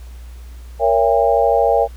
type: chord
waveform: sine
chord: A# diminished seventh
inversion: none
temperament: just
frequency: 466.2 / 559.4 / 671.3 / 805.5 Hz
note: A#4 / C#5 / E5 / G5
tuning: 0 / +16 / +31 / +47 cents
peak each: -17 dBFS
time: 0.79-1.88 s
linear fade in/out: 50 ms
effects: added 60 Hz sine -32 dBFS peak until 1.96 s + pink hiss -49 dBFS RMS until 1.96 s